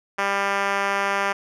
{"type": "tone with band-pass filter", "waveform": "5% pulse", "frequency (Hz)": 198.5, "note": "G3", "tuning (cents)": 22, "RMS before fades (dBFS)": -23, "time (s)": [0.18, 1.33], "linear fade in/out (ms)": 10, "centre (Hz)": 1100, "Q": 0.56, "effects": []}